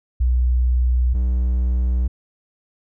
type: tone pair in turn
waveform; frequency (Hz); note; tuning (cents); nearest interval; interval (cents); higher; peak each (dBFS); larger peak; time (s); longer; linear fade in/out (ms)
sine / triangle; 61.74 / 61.74; B1 / B1; 0 / 0; unison; 0; neither; -14; neither; 0.2-1.14 / 1.14-2.08; neither; 10
effects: none